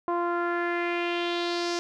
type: tone with low-pass filter sweep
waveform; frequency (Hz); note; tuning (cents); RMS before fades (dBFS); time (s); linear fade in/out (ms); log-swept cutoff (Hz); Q
sawtooth; 346.3; F4; -15; -28; 0.08-1.79; 0; 1000 to 5700; 3
effects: none